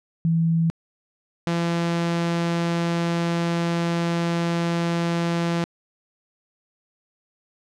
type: tone pair in turn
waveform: sine / sawtooth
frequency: 164.81 / 169.74 Hz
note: E3 / F3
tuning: 0 / -49 cents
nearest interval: minor second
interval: 51 cents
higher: second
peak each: -17 dBFS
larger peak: neither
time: 0.25-0.7 / 1.47-5.64 s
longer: second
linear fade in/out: 0 ms
effects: low-pass 6000 Hz 12 dB/octave